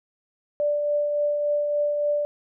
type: tone with tremolo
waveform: sine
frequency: 587.3 Hz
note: D5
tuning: in tune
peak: -19 dBFS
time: 0.6-2.25 s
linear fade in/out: 0 ms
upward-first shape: triangle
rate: 3.5 Hz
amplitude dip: 35%
effects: none